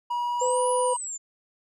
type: tone with pitch glide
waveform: triangle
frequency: 964 to 976.3 Hz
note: B5 to B5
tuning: -42 to -20 cents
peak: -23 dBFS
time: 0.1-0.97 s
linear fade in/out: 10 ms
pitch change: +22 cents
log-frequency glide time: 0.24-0.82 s
type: linear two-way sweep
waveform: sine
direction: up then down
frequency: 7040 to 9956 to 7040 Hz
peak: -31 dBFS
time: 0.39-1.18 s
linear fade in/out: 20 ms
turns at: 0.69 s
type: tone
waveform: sine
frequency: 505 Hz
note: B4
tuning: 39 cents sharp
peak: -23 dBFS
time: 0.41-0.94 s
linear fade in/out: 10 ms
effects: none